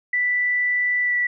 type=tone with pitch glide; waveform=sine; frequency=1975.5 to 1958.5 Hz; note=B6 to B6; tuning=0 to -15 cents; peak=-18 dBFS; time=0.13-1.27 s; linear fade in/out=5 ms; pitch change=-15 cents; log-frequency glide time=1.02-1.15 s; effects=none